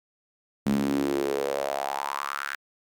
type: tone with high-pass filter sweep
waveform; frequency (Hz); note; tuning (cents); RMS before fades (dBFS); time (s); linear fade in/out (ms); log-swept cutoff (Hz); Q
sawtooth; 69.7; C#2; +10; -28; 0.66-2.55; 0; 200 to 1600; 5
effects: Opus 48 kbps